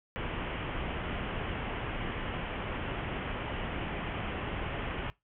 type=low-pass noise; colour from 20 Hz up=pink; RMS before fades=-36 dBFS; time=0.16-5.1 s; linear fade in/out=0 ms; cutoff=3200 Hz; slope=96 dB/octave; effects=noise-tail reverb RT60 0.2 s tail -21 dB re dry